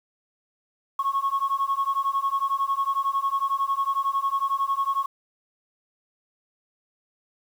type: beating tone pair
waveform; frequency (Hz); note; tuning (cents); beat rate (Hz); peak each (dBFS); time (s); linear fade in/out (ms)
sine; 1092 / 1103; C#6 / C#6; -26 / -9; 11; -24; 0.99-5.06; 5
effects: tanh soft clip ceiling -17 dBFS + 8-bit